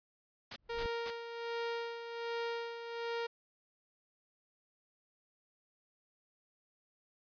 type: noise bursts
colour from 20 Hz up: white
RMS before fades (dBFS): -41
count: 3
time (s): 0.51-1.106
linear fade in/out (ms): 5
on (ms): 52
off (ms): 220
type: noise with exponential growth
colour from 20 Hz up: brown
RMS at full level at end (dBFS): -39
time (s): 0.58-0.86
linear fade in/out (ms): 1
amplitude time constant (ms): 60
type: tone with tremolo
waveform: sawtooth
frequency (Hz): 466.2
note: A#4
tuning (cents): 0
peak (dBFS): -31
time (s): 0.69-3.27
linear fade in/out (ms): 10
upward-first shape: sine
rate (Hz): 1.3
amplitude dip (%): 60
effects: resampled to 11025 Hz